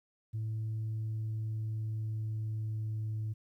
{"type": "tone with pitch glide", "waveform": "sine", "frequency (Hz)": [110, 108.74], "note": ["A2", "A2"], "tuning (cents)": [0, -20], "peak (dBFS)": -31, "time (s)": [0.33, 3.34], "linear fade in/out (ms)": 20, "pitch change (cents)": -20, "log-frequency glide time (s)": [0.77, 3.14], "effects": ["tanh soft clip ceiling -31 dBFS", "12-bit"]}